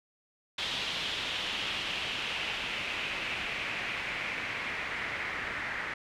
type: noise with low-pass filter sweep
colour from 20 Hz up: white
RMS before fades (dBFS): -35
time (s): 0.58-5.94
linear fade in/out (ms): 5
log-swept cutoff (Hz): 3400 to 1900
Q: 3
effects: none